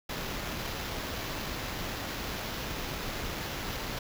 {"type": "noise with sample-and-hold", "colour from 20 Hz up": "pink", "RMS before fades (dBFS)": -36, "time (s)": [0.09, 3.99], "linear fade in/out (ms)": 5, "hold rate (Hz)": 8820, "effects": []}